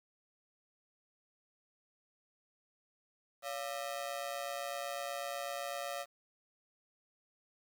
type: ring-modulated tone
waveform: sawtooth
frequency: 631 Hz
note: D#5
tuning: 24 cents sharp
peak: -31 dBFS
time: 3.42-6.06 s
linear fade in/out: 50 ms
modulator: 64 Hz
effects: 10-bit